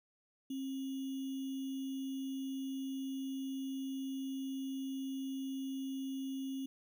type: tone with sample-and-hold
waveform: sine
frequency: 268 Hz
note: C4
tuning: 42 cents sharp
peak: -37 dBFS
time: 0.5-6.66 s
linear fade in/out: 5 ms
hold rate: 3150 Hz
effects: none